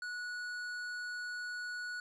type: tone with hard clipping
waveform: triangle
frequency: 1466 Hz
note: F#6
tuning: 16 cents flat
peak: -40 dBFS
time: 0.02-2 s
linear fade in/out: 2 ms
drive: 13 dB
effects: none